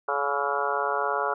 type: harmonic tone with a mistuned harmonic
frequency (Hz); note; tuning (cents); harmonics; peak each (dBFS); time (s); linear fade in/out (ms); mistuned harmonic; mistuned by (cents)
141.5; C#3; +36; 3 / 4 / 5 / 6 / 7 / 8 / 9 / 10; -32 / -32 / -32 / -32 / -32 / -32 / -32 / -32; 0.08-1.34; 5; 9; +59
effects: none